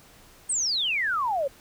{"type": "exponential sweep", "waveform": "sine", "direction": "down", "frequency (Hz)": [8870, 523.3], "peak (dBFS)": -23, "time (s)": [0.49, 1.48], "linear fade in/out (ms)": 10, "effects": ["pink hiss -53 dBFS RMS until 1.6 s"]}